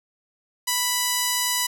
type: tone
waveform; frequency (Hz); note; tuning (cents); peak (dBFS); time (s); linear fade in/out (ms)
5% pulse; 987.8; B5; 0; -9; 0.67-1.67; 10
effects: none

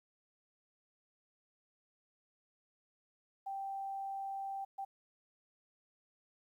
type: tone bursts at uneven times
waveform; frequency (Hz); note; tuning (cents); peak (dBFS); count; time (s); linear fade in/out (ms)
sine; 783; G5; -2; -38; 2; 3.46-4.65 / 4.78-4.85; 10
effects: 12-bit

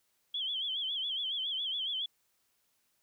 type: tone with vibrato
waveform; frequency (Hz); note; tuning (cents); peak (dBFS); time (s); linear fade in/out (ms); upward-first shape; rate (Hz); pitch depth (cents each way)
sine; 3237; G#7; -45; -32; 0.34-2.06; 5; sine; 7.2; 110
effects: white hiss -75 dBFS RMS until 3.02 s

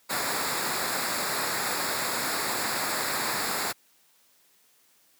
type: noise with comb filter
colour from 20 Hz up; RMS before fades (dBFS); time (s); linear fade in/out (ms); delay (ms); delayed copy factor
pink; -29; 0.09-3.73; 20; 0.33; -0.7
effects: white hiss -63 dBFS RMS until 5.19 s + high-pass 150 Hz 12 dB/octave

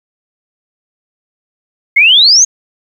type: exponential sweep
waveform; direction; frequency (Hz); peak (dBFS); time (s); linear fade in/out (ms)
sine; up; 2100 to 6670; -3; 1.96-2.45; 10
effects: 7-bit

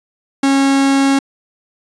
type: tone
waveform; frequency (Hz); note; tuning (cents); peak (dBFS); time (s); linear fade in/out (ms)
45% pulse; 273.7; C#4; -22; -10; 0.43-1.19; 5
effects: resampled to 22050 Hz

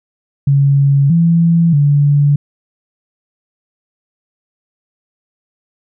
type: tone with pitch steps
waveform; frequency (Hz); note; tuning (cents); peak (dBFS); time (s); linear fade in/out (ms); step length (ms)
sine; 139.7 / 167.7 / 144.1; C#3 / E3 / D3; +14 / +30 / -33; -7; 0.47-2.36; 5; 630
effects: none

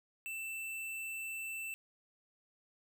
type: tone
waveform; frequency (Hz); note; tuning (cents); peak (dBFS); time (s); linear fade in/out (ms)
square; 2664; E7; +18; -40; 0.26-1.74; 0
effects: none

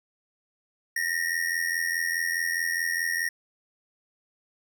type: ring-modulated tone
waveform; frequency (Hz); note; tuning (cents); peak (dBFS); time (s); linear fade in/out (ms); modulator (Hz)
square; 1864.7; A#6; 0; -23; 0.96-3.29; 5; 42.4
effects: none

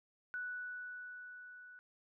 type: tone with level ramp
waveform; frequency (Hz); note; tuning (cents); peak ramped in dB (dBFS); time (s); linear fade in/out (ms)
sine; 1480; F#6; 0; -38 to -53; 0.34-1.79; 0
effects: none

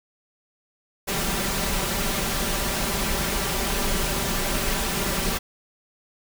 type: noise with comb filter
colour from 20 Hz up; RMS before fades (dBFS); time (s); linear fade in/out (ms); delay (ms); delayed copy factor
pink; -25; 1.07-5.39; 20; 5.1; +0.6
effects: none

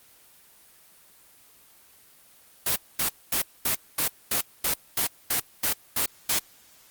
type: noise bursts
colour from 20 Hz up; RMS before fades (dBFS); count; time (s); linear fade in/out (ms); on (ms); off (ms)
white; -24; 12; 2.66-6.39; 5; 100; 230
effects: white hiss -55 dBFS RMS until 6.9 s + Opus 24 kbps

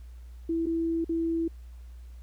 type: tone with dropouts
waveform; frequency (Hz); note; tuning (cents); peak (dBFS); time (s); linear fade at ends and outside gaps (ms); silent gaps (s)
sine; 330.2; E4; +3; -25; 0.49-1.48; 5; 0.659-0.666 / 1.045-1.092
effects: added 60 Hz sine -42 dBFS peak until 2.22 s + pink hiss -65 dBFS RMS until 2.22 s

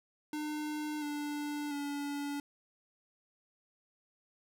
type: tone with pitch steps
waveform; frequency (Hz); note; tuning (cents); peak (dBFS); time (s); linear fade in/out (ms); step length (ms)
square; 301.9 / 294 / 286.3; D4 / D4 / D4; +48 / +2 / -44; -36; 0.33-2.4; 2; 690
effects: none

